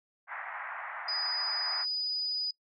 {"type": "band-pass noise", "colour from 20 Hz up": "white", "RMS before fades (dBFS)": -40, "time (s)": [0.27, 1.86], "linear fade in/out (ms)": 50, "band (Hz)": [700, 2000], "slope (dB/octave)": 48}
{"type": "tone", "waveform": "sine", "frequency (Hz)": 4958, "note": "D#8", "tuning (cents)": -7, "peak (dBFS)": -30, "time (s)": [1.08, 2.51], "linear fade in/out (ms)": 5}
{"effects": ["noise-tail reverb RT60 0.1 s tail -22 dB re dry"]}